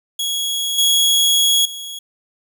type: tone with level steps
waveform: sawtooth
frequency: 3333 Hz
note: G#7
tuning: 5 cents sharp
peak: -16 / -9 / -25 dBFS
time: 0.19-1.99 s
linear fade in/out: 5 ms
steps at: 0.78 / 1.65 s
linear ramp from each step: 5 ms
effects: none